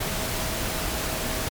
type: tone in noise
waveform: sine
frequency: 640 Hz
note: D#5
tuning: 49 cents sharp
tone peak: -38 dBFS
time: 0-1.49 s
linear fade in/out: 10 ms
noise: pink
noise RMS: -28 dBFS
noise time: 0-1.49 s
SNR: -13 dB
effects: MP3 96 kbps